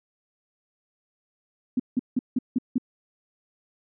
sine tone bursts, 250.8 Hz, B3, 27 cents sharp, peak -19 dBFS, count 6, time 1.77-2.782 s, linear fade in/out 5 ms, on 27 ms, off 170 ms, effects none

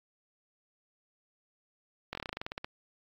slowing click train, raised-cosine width 0.3 ms, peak -20 dBFS, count 14, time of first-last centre 2.13-2.645 s, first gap 21 ms, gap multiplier 1.1, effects AAC 48 kbps

